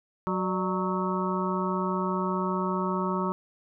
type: harmonic tone with a mistuned harmonic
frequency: 185 Hz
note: F#3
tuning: in tune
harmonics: 1 / 2 / 3 / 5 / 6 / 7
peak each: -29 / -32 / -37 / -33 / -33 / -35 dBFS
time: 0.27-3.32 s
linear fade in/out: 0 ms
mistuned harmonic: 3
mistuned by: +110 cents
effects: none